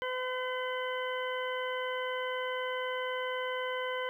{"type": "harmonic tone", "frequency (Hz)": 508, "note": "B4", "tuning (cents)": 49, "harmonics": [1, 2, 3, 4, 6], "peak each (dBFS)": [-35, -38, -40, -41, -43], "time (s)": [0.02, 4.09], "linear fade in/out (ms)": 0, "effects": ["11-bit"]}